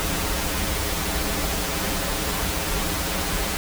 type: noise with comb filter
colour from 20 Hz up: pink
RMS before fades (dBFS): -25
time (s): 0-3.57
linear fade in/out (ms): 0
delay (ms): 8.3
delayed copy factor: -0.95
effects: none